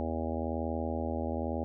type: harmonic tone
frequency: 81 Hz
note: E2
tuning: 30 cents flat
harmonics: 1 / 3 / 4 / 5 / 6 / 7 / 8 / 9 / 10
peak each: -36 / -36 / -40 / -42 / -43 / -39 / -42 / -46 / -42 dBFS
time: 0-1.64 s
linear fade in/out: 0 ms
effects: none